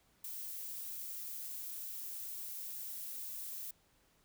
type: noise with ADSR envelope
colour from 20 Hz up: violet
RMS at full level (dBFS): -39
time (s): 0.24-3.71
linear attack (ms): 7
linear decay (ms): 3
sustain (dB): -5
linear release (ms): 5
effects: pink hiss -71 dBFS RMS until 4.24 s